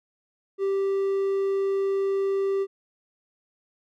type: tone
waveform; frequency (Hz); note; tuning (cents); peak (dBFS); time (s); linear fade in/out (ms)
triangle; 391.4; G4; -3; -20; 0.58-2.67; 50
effects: none